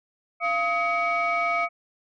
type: tone cluster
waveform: sine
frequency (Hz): 687 / 1266 / 2254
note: F5 / D#6 / C#7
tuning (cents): -29 / +30 / +28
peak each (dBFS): -25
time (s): 0.4-1.69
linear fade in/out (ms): 50
effects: tanh soft clip ceiling -16 dBFS